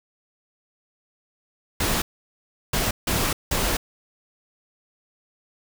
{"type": "noise bursts at uneven times", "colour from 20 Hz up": "pink", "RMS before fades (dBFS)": -23, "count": 4, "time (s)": [[1.8, 2.02], [2.73, 2.91], [3.07, 3.33], [3.51, 3.77]], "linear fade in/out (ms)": 5, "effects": []}